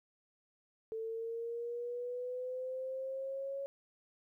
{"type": "linear sweep", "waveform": "sine", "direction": "up", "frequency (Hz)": [443.2, 554.4], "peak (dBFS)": -37, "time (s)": [0.92, 3.66], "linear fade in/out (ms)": 0, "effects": ["13-bit"]}